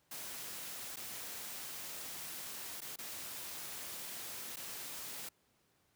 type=noise with dropouts; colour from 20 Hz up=white; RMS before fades=-45 dBFS; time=0.11-5.29 s; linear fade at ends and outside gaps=5 ms; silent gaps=0.96-0.968 / 2.806-2.816 / 2.96-2.986 / 4.56-4.568 s; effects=pink hiss -74 dBFS RMS until 5.95 s + high-pass 80 Hz 12 dB/octave